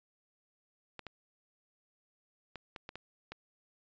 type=clicks; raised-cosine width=0.3 ms; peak=-27 dBFS; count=7; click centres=0.993 / 1.067 / 2.557 / 2.762 / 2.891 / 2.956 / 3.32 s; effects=resampled to 16000 Hz